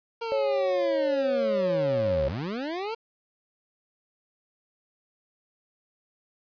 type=linear two-way sweep; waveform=25% pulse; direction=down then up; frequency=466.2 to 63.1 to 466.2 Hz; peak=-26 dBFS; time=0.21-2.95 s; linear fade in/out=10 ms; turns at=2.27 s
type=tone with vibrato; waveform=sine; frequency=549 Hz; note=C#5; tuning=17 cents flat; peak=-23 dBFS; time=0.32-2.28 s; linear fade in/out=0 ms; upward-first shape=triangle; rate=0.87 Hz; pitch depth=9 cents each way
effects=resampled to 11025 Hz + 9-bit